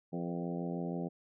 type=harmonic tone with a mistuned harmonic; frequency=86.3 Hz; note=F2; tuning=20 cents flat; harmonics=2 / 3 / 4 / 5 / 6 / 7 / 8 / 9; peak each=-37 / -41 / -43 / -45 / -47 / -48 / -49 / -50 dBFS; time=0.12-1.09 s; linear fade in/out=20 ms; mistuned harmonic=6; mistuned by=-29 cents; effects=none